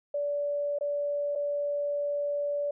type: tone with dropouts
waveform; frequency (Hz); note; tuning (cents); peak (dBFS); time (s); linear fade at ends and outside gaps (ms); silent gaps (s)
sine; 578; D5; -28; -27; 0.14-2.71; 5; 0.787-0.809 / 1.353-1.357
effects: none